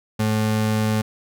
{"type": "ring-modulated tone", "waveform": "square", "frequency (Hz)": 162.5, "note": "E3", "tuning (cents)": -24, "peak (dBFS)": -16, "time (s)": [0.19, 1.02], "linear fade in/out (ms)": 10, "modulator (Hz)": 54.6, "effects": []}